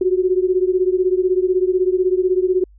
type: beating tone pair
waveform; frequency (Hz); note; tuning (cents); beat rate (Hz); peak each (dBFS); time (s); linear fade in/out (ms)
sine; 363.6 / 379.6; F#4 / F#4; -30 / +44; 16; -16 / -18; 0.01-2.64; 5
effects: added 50 Hz sine -44 dBFS peak until 2.78 s